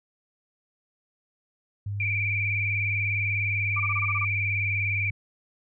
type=tone with pitch glide; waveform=sine; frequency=101.3 to 99.62 Hz; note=G#2 to G2; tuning=-43 to +28 cents; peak=-28 dBFS; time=1.86-5.11 s; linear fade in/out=5 ms; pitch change=-29 cents; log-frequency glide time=3.21-4.66 s
type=tone with vibrato; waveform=sine; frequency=2331 Hz; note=D7; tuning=14 cents flat; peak=-25 dBFS; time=2-5.1 s; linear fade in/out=2 ms; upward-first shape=square; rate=20 Hz; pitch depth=42 cents each way
type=tone bursts; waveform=sine; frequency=1174.7 Hz; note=D6; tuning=in tune; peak=-28 dBFS; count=8; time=3.76-4.251 s; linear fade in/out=10 ms; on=43 ms; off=21 ms
effects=none